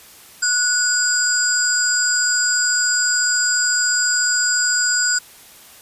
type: tone cluster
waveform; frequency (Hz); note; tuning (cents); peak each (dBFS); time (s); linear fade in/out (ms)
sine; 1466 / 4871 / 7360 / 7630; F#6 / D#8 / A#8 / A#8; -16 / -38 / -23 / +39; -19 / -22 / -20 / -25; 0.42-5.19; 10
effects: white hiss -44 dBFS RMS until 5.81 s + resampled to 32000 Hz